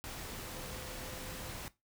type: tone in noise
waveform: sine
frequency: 513 Hz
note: C5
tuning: 34 cents flat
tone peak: -53 dBFS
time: 0.47-1.5 s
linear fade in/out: 0 ms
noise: pink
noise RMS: -44 dBFS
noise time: 0.04-1.68 s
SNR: -12 dB
effects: noise-tail reverb RT60 0.2 s tail -17 dB re dry